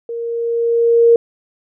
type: tone with level ramp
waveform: sine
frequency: 466.2 Hz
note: A#4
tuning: in tune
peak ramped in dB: -22 to -5 dBFS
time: 0.09-1.16 s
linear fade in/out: 2 ms
effects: none

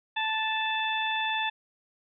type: harmonic tone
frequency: 878 Hz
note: A5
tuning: 4 cents flat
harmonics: 1 / 2 / 3 / 4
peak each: -30 / -32 / -33 / -33 dBFS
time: 0.16-1.5 s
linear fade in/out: 10 ms
effects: none

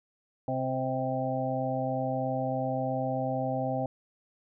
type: harmonic tone with a mistuned harmonic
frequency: 130.81 Hz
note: C3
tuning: in tune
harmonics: 1 / 2 / 4 / 5 / 6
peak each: -34 / -34 / -34 / -34 / -34 dBFS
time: 0.48-3.86 s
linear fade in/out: 2 ms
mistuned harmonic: 5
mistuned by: -21 cents
effects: none

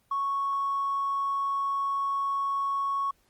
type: tone with tanh clipping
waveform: triangle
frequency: 1107 Hz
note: C#6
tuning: 3 cents flat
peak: -25 dBFS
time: 0.11-3.11 s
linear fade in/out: 5 ms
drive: 1 dB
effects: pink hiss -68 dBFS RMS until 3.29 s + Opus 24 kbps

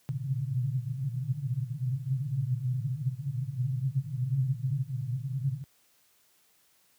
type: band-pass noise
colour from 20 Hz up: white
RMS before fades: -31 dBFS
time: 0.09-5.64 s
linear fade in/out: 0 ms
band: 120 to 140 Hz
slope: 96 dB/octave
effects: white hiss -66 dBFS RMS until 6.98 s + high-pass 60 Hz 12 dB/octave

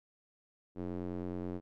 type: tone with band-pass filter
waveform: square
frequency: 44.8 Hz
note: F1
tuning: 45 cents sharp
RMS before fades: -39 dBFS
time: 0.75-1.61 s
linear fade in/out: 50 ms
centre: 320 Hz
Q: 1.5
effects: none

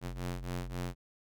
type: ring-modulated tone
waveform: sawtooth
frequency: 89.3 Hz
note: F2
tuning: 39 cents sharp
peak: -29 dBFS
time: 0.01-0.95 s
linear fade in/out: 50 ms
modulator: 42.8 Hz
effects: none

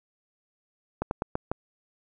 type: slowing click train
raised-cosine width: 1 ms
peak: -13 dBFS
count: 5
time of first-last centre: 1.02-1.516 s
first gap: 91 ms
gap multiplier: 1.21
effects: none

